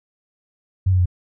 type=tone with pitch steps; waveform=sine; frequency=94.3 / 91.93 / 89.63 Hz; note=F#2 / F#2 / F2; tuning=+33 / -11 / +45 cents; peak=-13 dBFS; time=0.86-1.058 s; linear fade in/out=10 ms; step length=66 ms; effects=none